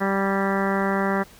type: harmonic tone with a mistuned harmonic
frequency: 195.4 Hz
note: G3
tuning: 5 cents flat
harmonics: 1 / 2 / 3 / 4 / 5 / 6 / 7 / 8 / 9 / 10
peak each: -24 / -27 / -29 / -30 / -31 / -32 / -32 / -33 / -34 / -34 dBFS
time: 0-1.24 s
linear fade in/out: 20 ms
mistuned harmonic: 8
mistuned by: +30 cents
effects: pink hiss -49 dBFS RMS until 1.39 s